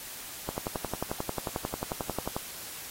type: click train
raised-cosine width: 1 ms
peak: -17 dBFS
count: 22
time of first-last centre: 0.49-2.365 s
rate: 11.2 Hz
effects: white hiss -42 dBFS RMS until 2.9 s + AAC 48 kbps